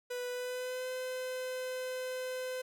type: tone with pitch glide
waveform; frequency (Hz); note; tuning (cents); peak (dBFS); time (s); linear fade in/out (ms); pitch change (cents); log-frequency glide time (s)
45% pulse; 493.9 to 510.7; B4 to C5; 0 to -42; -36; 0.1-2.62; 10; +58; 0.29-0.88
effects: none